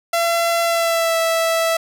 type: tone with pitch glide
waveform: sawtooth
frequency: 677 to 658.1 Hz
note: E5 to E5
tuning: +46 to -3 cents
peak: -12 dBFS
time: 0.13-1.77 s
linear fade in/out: 5 ms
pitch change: -49 cents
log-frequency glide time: 0.64-1.17 s
effects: none